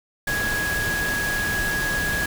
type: tone in noise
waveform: sine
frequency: 1661.2 Hz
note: G#6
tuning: in tune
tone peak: -23 dBFS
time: 0.27-2.26 s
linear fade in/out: 5 ms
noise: pink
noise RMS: -28 dBFS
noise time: 0.27-2.26 s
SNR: +2 dB
effects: none